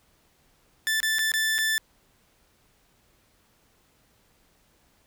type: tone with dropouts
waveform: sawtooth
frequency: 1760 Hz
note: A6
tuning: in tune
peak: -19 dBFS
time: 0.87-1.78 s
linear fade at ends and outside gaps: 0 ms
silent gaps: 1.003-1.03 / 1.185-1.191 / 1.318-1.338 / 1.582-1.587 s
effects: pink hiss -64 dBFS RMS until 5.06 s